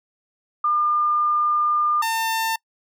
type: tone pair in turn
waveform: sine / sawtooth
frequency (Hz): 1204 / 899.8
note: D6 / A5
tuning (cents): +43 / +39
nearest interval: perfect fourth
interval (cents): 504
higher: first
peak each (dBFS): -17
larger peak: neither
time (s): 0.64-2.02 / 2.02-2.56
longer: first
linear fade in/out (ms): 5
effects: noise-tail reverb RT60 0.1 s tail -26 dB re dry